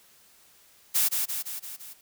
blue noise with echo, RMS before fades -23 dBFS, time 0.94-1.09 s, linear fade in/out 20 ms, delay 170 ms, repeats 5, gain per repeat -4 dB, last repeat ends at 1.94 s, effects white hiss -58 dBFS RMS until 2.01 s

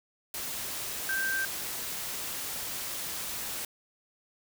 sine tone in noise, 1568 Hz, G6, in tune, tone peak -28 dBFS, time 1.09-1.45 s, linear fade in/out 2 ms, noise white, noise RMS -36 dBFS, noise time 0.34-3.65 s, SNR +5 dB, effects none

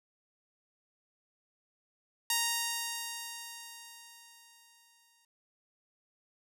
5% pulse tone with exponential decay, 932.3 Hz, A#5, in tune, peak -15 dBFS, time 2.3-5.25 s, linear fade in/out 2 ms, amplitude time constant 640 ms, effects none

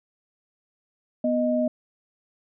sine tone pair together, 246.4 / 620.9 Hz, B3 / D#5, -4 / -4 cents, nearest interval octave + major third, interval 1600 cents, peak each -23 dBFS, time 1.24-1.68 s, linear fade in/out 5 ms, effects none

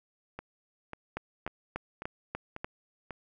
two click trains, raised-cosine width 0.5 ms, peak -24 / -19 dBFS, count 6 / 6, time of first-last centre 0.39-3.107 / 1.17-2.645 s, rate 1.84 / 3.39 Hz, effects none

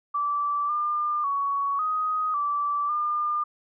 sine tone with pitch steps, 1162 / 1201 / 1120 / 1252 / 1162 / 1204 Hz, D6 / D6 / C#6 / D#6 / D6 / D6, -19 / +38 / +18 / +10 / -19 / +43 cents, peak -23 dBFS, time 0.14-3.44 s, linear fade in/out 10 ms, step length 550 ms, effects none

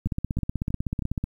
two click trains, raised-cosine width 5 ms, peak -17 / -14 dBFS, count 4 / 20, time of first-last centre 0.07-1.022 / 0.06-1.24 s, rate 3.15 / 16.1 Hz, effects 9-bit

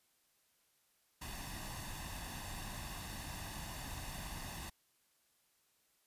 pink noise with comb filter, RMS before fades -45 dBFS, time 1.21-4.7 s, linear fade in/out 10 ms, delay 1.1 ms, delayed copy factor +0.65, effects white hiss -75 dBFS RMS until 6.06 s + resampled to 32000 Hz

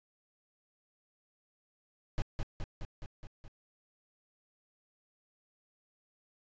brown noise with echo, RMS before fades -30 dBFS, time 2.18-2.22 s, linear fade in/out 0 ms, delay 210 ms, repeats 6, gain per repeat -3 dB, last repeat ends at 3.48 s, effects resampled to 16000 Hz

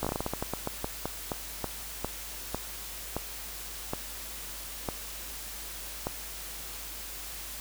slowing click train, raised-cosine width 1 ms, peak -16 dBFS, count 22, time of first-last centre 0.03-6.069 s, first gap 16 ms, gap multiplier 1.24, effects added 50 Hz sine -47 dBFS peak until 7.6 s + white hiss -41 dBFS RMS until 7.6 s

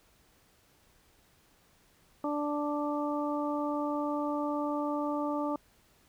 harmonic tone, 293.7 Hz, D4, in tune, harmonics 1 / 2 / 3 / 4, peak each -32 / -35 / -37 / -38 dBFS, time 2.24-5.56 s, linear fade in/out 2 ms, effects pink hiss -65 dBFS RMS until 6.08 s

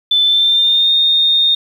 sine tone with pitch glide, 3520 to 3669 Hz, A7 to A#7, 0 to -28 cents, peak -9 dBFS, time 0.11-1.55 s, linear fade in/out 5 ms, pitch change +72 cents, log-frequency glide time 0.24-0.91 s, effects 7-bit

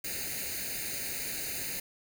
white noise with comb filter, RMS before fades -36 dBFS, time 0.04-1.8 s, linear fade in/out 5 ms, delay 0.45 ms, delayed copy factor +0.85, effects none

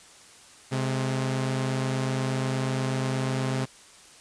sawtooth tone pair together, 131.7 / 211.7 Hz, C3 / G#3, +12 / +33 cents, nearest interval minor sixth, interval 821 cents, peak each -22 / -29 dBFS, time 0.71-3.66 s, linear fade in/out 20 ms, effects white hiss -51 dBFS RMS until 4.2 s + resampled to 22050 Hz

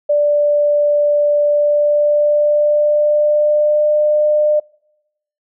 sine tone with pitch glide, 587.3 to 601.4 Hz, D5 to D5, 0 to +41 cents, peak -10 dBFS, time 0.09-4.6 s, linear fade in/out 10 ms, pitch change +41 cents, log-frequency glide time 1.43-4.14 s, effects noise-tail reverb RT60 0.9 s tail -26 dB re dry

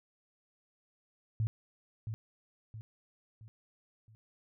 sine tone with echo, 110 Hz, A2, in tune, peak -28 dBFS, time 1.4-1.47 s, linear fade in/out 0 ms, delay 670 ms, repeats 4, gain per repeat -7 dB, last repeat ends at 4.15 s, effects none

